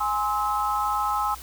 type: chord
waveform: sine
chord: Ab augmented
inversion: none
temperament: equal with one note detuned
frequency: 830.6 / 1046.5 / 1292.9 Hz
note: Ab5 / C6 / E6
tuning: 0 / 0 / -34 cents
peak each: -26 / -28 / -26 dBFS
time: 0-1.35 s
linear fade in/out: 10 ms
effects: added 60 Hz sine -43 dBFS peak until 1.42 s + white hiss -43 dBFS RMS until 1.42 s